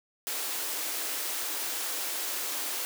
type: high-pass noise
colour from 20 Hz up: white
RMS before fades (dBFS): -33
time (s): 0.27-2.85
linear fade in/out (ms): 0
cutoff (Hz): 260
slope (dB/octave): 96
effects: none